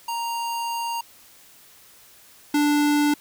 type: tone pair in turn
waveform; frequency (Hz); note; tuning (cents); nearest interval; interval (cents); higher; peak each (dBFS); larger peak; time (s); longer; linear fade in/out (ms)
square; 932.3 / 293.7; A#5 / D4; 0 / 0; octave + minor sixth; 2000; first; -26 / -18; second; 0.08-1.01 / 2.54-3.14; first; 5
effects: white hiss -51 dBFS RMS until 3.2 s